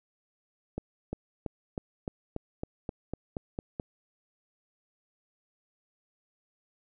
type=accelerating click train; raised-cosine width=2 ms; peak=-20 dBFS; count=12; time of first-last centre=0.78-3.798 s; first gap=350 ms; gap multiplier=0.95; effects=none